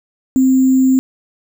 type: tone with sample-and-hold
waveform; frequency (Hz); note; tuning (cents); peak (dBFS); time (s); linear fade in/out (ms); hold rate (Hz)
sine; 261.6; C4; 0; -8; 0.36-0.99; 0; 7350
effects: none